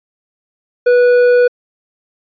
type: tone with hard clipping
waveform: triangle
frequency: 490.1 Hz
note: B4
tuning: 13 cents flat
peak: -8 dBFS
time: 0.86-1.48 s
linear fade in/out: 10 ms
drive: 10 dB
effects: resampled to 11025 Hz